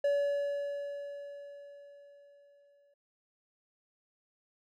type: tone with exponential decay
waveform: triangle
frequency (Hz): 570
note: C#5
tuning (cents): +48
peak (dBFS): -23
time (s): 0.04-2.94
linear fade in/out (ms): 5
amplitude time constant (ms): 630
effects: none